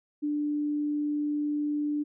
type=tone; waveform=sine; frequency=295.4 Hz; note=D4; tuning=10 cents sharp; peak=-26 dBFS; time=0.22-2.04 s; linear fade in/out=20 ms; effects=none